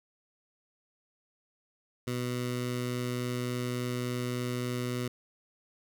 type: tone with notch filter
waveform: 15% pulse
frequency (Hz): 123.47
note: B2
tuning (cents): 0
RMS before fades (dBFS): -33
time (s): 2.07-5.08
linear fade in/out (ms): 5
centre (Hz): 800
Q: 1.2
effects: none